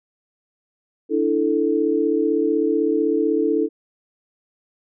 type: chord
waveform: sine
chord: D suspended second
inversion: none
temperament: equal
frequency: 293.7 / 329.6 / 440 Hz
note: D4 / E4 / A4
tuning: 0 / 0 / 0 cents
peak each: -22 / -21 / -20 dBFS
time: 1.09-3.69 s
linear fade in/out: 50 ms
effects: none